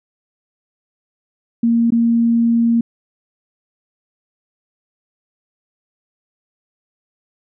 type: tone with dropouts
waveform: sine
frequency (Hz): 232.4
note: A#3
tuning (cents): -5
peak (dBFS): -11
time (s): 1.63-2.81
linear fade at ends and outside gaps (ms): 5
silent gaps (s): 1.905-1.921
effects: none